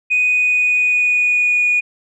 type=tone with pitch glide; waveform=sine; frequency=2489 to 2456 Hz; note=D#7 to D#7; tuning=0 to -23 cents; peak=-11 dBFS; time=0.1-1.81 s; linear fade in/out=20 ms; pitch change=-23 cents; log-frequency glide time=0.24-1.66 s; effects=tanh soft clip ceiling -8 dBFS